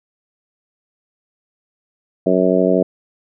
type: harmonic tone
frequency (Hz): 92.5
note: F#2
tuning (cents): 0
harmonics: 2 / 3 / 4 / 5 / 6 / 7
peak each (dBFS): -19 / -19 / -19 / -19 / -19 / -19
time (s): 2.26-2.83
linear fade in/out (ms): 5
effects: none